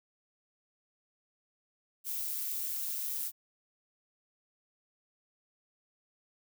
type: noise with amplitude modulation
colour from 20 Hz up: violet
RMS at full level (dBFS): -34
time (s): 2.04-3.32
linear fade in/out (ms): 50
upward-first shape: sine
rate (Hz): 143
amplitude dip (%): 40
effects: none